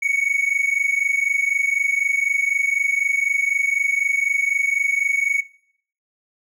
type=tone pair together; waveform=triangle; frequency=2219 / 2243 Hz; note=C#7 / C#7; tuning=+1 / +20 cents; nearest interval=unison; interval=19 cents; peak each=-19 dBFS; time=0.02-5.41 s; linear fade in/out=10 ms; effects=noise-tail reverb RT60 0.6 s tail -18 dB re dry